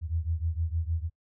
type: beating tone pair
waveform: sine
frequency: 79.9 / 86.4 Hz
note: D#2 / F2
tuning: +47 / -18 cents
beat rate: 6.5 Hz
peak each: -29 / -31 dBFS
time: 0.01-1.1 s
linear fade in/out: 50 ms
effects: noise-tail reverb RT60 0.1 s tail -26 dB re dry